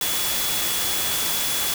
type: tone in noise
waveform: sine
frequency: 3400 Hz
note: G#7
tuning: 40 cents sharp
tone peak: -30 dBFS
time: 0.01-1.74 s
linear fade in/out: 2 ms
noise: white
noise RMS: -24 dBFS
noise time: 0.01-1.74 s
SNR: -9 dB
effects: none